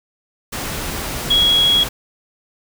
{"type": "tone in noise", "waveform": "sine", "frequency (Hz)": 3322, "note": "G#7", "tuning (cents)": 0, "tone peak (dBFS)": -11, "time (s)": [1.3, 1.84], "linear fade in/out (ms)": 10, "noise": "pink", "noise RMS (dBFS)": -25, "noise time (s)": [0.52, 1.89], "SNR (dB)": 11, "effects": []}